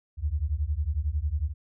sine beating tone pair, 69.3 / 80.3 Hz, C#2 / E2, 0 / -45 cents, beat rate 11 Hz, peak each -28 dBFS, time 0.17-1.54 s, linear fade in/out 50 ms, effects none

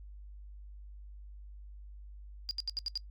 sine tone bursts, 4836 Hz, D8, 50 cents sharp, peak -31 dBFS, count 6, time 2.49-2.975 s, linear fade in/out 0 ms, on 20 ms, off 73 ms, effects noise-tail reverb RT60 0.1 s tail -22 dB re dry + added 50 Hz sine -46 dBFS peak until 3.1 s

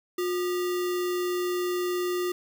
sine tone with sample-and-hold, 358.1 Hz, F4, 43 cents sharp, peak -25 dBFS, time 0.18-2.32 s, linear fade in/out 5 ms, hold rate 1575 Hz, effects none

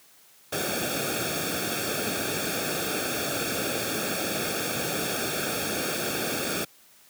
pink noise with comb filter, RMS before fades -29 dBFS, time 0.52-6.65 s, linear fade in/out 10 ms, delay 1 ms, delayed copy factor -0.9, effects white hiss -56 dBFS RMS until 7.09 s + high-pass 100 Hz 12 dB/octave

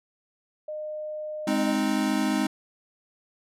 sine tone, 611 Hz, D#5, 32 cents flat, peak -31 dBFS, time 0.68-1.75 s, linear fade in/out 5 ms
square chord, Ab major, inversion none, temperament equal, 207.7 / 261.6 / 311.1 Hz, Ab3 / C4 / Eb4, 0 / 0 / 0 cents, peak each -28 dBFS, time 1.47-2.47 s, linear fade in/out 5 ms
effects low-pass 12000 Hz 12 dB/octave

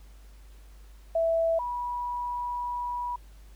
sine tone pair in turn, 659.3 / 973.7 Hz, E5 / B5, 0 / -25 cents, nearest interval perfect fifth, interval 675 cents, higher second, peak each -22 / -29 dBFS, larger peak first, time 1.15-1.59 / 1.59-3.16 s, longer second, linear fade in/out 5 ms, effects added 50 Hz sine -47 dBFS peak until 3.55 s + pink hiss -61 dBFS RMS until 3.55 s

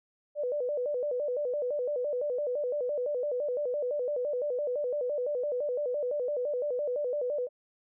sine tone with vibrato, 540 Hz, C#5, 45 cents flat, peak -28 dBFS, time 0.35-7.49 s, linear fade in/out 50 ms, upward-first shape square, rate 5.9 Hz, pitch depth 150 cents each way, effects none

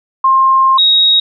sine tone pair in turn, 1061 / 3781 Hz, C6 / A#7, +24 / +24 cents, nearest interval octave + minor seventh, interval 2200 cents, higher second, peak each -6 dBFS, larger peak neither, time 0.24-0.78 / 0.78-1.2 s, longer first, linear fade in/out 5 ms, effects none

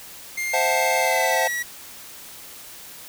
45% pulse tone with pitch glide, 2113 to 1926.5 Hz, C7 to B6, +16 to -44 cents, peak -24 dBFS, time 0.37-1.63 s, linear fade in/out 10 ms, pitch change -160 cents, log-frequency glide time 0.98-1.41 s
square chord, F# half-diminished seventh, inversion second, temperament equal, 523.3 / 659.3 / 740 / 880 Hz, C5 / E5 / F#5 / A5, 0 / 0 / 0 / 0 cents, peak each -26 dBFS, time 0.53-1.48 s, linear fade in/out 10 ms
effects white hiss -41 dBFS RMS until 3.08 s

